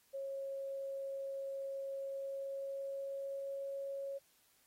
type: tone with pitch glide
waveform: sine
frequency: 546 to 551.4 Hz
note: C#5 to C#5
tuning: -26 to -9 cents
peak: -39 dBFS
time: 0.13-4.19 s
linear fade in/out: 20 ms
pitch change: +17 cents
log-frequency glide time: 1.94-3.7 s
effects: white hiss -71 dBFS RMS until 4.66 s + AAC 48 kbps